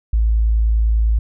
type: tone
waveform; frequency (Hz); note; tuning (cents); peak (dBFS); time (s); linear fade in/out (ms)
sine; 55; A1; 0; -12; 0.13-1.19; 5
effects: none